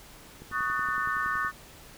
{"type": "click train", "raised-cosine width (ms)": 3, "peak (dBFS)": -32, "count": 12, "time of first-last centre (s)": [0.42, 1.448], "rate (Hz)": 10.7}
{"type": "chord", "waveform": "sine", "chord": "D# half-diminished seventh", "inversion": "third", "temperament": "just", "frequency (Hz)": [1120.1, 1244.5, 1493.4, 1792.1], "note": ["C#6", "D#6", "F#6", "A6"], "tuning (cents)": [18, 0, 16, 31], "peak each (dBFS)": -32, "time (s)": [0.51, 1.52], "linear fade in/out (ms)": 50}
{"effects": ["pink hiss -50 dBFS RMS until 1.97 s"]}